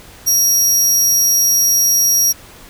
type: tone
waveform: sawtooth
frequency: 5670 Hz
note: F8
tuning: 25 cents sharp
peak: -8 dBFS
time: 0.26-2.33 s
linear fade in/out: 20 ms
effects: pink hiss -40 dBFS RMS until 2.69 s